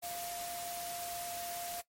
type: tone in noise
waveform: sine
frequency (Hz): 698.5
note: F5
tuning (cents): 0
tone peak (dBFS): -41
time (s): 0.02-1.82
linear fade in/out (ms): 20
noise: white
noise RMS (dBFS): -43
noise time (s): 0.02-1.82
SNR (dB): -1
effects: noise-tail reverb RT60 0.1 s tail -17 dB re dry + MP3 64 kbps